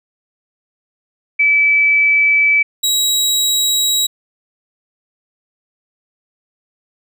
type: tone pair in turn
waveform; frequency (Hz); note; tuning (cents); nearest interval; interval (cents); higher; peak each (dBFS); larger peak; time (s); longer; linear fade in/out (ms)
sine / 25% pulse; 2304 / 3855; D7 / B7; -34 / -43; major sixth; 891; second; -9; neither; 1.39-2.63 / 2.83-4.07; neither; 10
effects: none